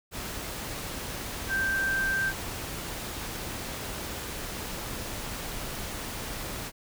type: tone in noise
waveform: sine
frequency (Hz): 1568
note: G6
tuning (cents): 0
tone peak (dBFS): -25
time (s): 1.48-2.33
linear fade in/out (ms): 50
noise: pink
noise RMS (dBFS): -36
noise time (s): 0.11-6.72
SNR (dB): +8
effects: none